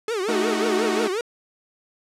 45% pulse tone with vibrato, 415.3 Hz, G#4, in tune, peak -23 dBFS, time 0.08-1.21 s, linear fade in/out 2 ms, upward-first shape triangle, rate 5.6 Hz, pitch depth 270 cents each way
sawtooth chord, D# diminished, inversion second, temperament equal, 220 / 311.1 / 370 Hz, A3 / D#4 / F#4, 0 / 0 / 0 cents, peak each -23 dBFS, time 0.28-1.08 s, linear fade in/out 10 ms
effects low-pass 9000 Hz 12 dB/octave

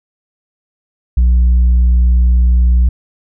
sine tone with tanh clipping, 60.8 Hz, B1, 26 cents flat, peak -7 dBFS, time 1.17-2.89 s, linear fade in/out 5 ms, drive 2 dB, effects none

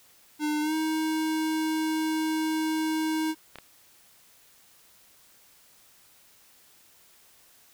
square tone with pitch glide, 301.3 to 315.2 Hz, D4 to D#4, +44 to +23 cents, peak -26 dBFS, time 0.39-3.35 s, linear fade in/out 50 ms, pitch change +79 cents, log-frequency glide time 0.61-0.74 s
clicks, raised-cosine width 0.3 ms, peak -25 dBFS, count 2, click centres 3.557 / 3.586 s
effects white hiss -58 dBFS RMS until 7.73 s

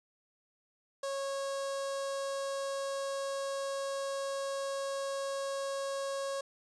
sawtooth tone with notch filter, 549 Hz, C#5, 17 cents flat, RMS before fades -36 dBFS, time 1.03-6.41 s, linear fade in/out 5 ms, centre 2300 Hz, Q 1.1, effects resampled to 22050 Hz

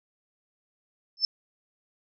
sine tone with exponential growth, 5280 Hz, E8, 2 cents sharp, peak -16 dBFS, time 1.17-1.25 s, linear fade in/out 1 ms, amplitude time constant 16 ms, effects none

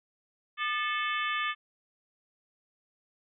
harmonic tone with a mistuned harmonic, 436.8 Hz, A4, 13 cents flat, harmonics 3 / 4 / 5 / 6 / 7 / 8, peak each -32 / -34 / -36 / -38 / -39 / -40 dBFS, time 0.57-1.55 s, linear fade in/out 50 ms, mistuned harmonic 3, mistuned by -140 cents, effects none

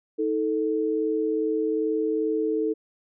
sine tone pair together, 317.1 / 439.6 Hz, D#4 / A4, +33 / -2 cents, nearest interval tritone, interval 565 cents, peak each -26 / -24 dBFS, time 0.18-2.74 s, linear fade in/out 20 ms, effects none

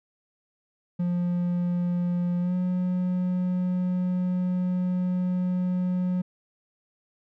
triangle tone with pitch glide, 176.1 to 181.36 Hz, F3 to F#3, +15 to -34 cents, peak -21 dBFS, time 0.99-6.22 s, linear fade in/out 10 ms, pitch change +51 cents, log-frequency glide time 2.4-2.54 s, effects none

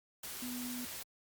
sine tone in noise, 246.9 Hz, B3, in tune, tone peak -40 dBFS, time 0.42-0.85 s, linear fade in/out 5 ms, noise white, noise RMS -44 dBFS, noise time 0.23-1.03 s, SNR +1 dB, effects Opus 48 kbps

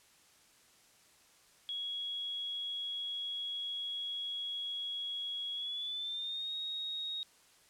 sine tone with pitch glide, 3329 to 3758 Hz, G#7 to A#7, +3 to +13 cents, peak -36 dBFS, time 1.69-7.23 s, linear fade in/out 0 ms, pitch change +210 cents, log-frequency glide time 5.54-6.54 s, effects white hiss -64 dBFS RMS until 7.69 s + low-pass 10000 Hz 12 dB/octave

